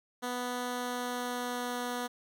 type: tone with pitch glide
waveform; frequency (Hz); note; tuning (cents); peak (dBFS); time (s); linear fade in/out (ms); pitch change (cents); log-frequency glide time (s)
10% pulse; 246.9 to 244.9; B3 to B3; 0 to -14; -25; 0.22-2.08; 20; -14; 0.67-1.81
effects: none